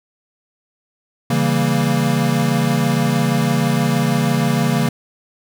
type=chord; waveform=square; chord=C# diminished seventh; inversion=none; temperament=equal; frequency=138.59 / 164.81 / 196 / 233.1 Hz; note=C#3 / E3 / G3 / Bb3; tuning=0 / 0 / 0 / 0 cents; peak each=-20 / -21 / -24 / -20 dBFS; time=1.3-4.89 s; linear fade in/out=5 ms; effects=none